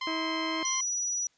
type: tone with pitch glide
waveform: 15% pulse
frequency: 1041 to 1048.8 Hz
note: C6 to C6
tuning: -9 to +4 cents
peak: -25 dBFS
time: 0.01-0.81 s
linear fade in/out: 5 ms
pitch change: +13 cents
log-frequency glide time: 0.51-0.59 s
type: harmonic tone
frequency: 321.1 Hz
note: E4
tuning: 45 cents flat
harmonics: 1 / 2 / 3 / 4 / 5 / 6 / 7 / 8 / 10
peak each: -33 / -39 / -43 / -45 / -47 / -49 / -50 / -51 / -53 dBFS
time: 0.07-0.63 s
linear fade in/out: 2 ms
type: tone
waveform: sine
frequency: 5860 Hz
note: F#8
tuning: 18 cents flat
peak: -28 dBFS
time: 0.65-1.27 s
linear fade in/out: 2 ms
effects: white hiss -68 dBFS RMS until 1.37 s + resampled to 16000 Hz